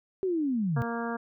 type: linear sweep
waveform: sine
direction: down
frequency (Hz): 390 to 116.3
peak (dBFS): -25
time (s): 0.23-0.82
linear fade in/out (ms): 0
type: harmonic tone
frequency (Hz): 233.1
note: A#3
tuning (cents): 0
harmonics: 1 / 2 / 3 / 4 / 5 / 6 / 7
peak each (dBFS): -33 / -36 / -38 / -39 / -40 / -41 / -41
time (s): 0.76-1.17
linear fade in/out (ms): 10
effects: none